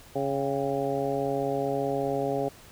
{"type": "harmonic tone with a mistuned harmonic", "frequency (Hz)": 138.59, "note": "C#3", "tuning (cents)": 0, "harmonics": [1, 2, 3, 4, 5, 6], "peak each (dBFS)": [-36, -33, -30, -31, -33, -36], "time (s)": [0.15, 2.49], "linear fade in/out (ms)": 10, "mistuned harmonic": 6, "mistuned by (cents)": -72, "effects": ["pink hiss -51 dBFS RMS until 2.71 s"]}